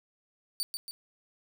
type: tone with echo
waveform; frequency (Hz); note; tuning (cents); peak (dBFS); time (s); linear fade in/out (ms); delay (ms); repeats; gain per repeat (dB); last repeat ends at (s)
sawtooth; 4584; D8; -43; -26; 0.6-0.63; 0; 140; 2; -5; 0.91
effects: none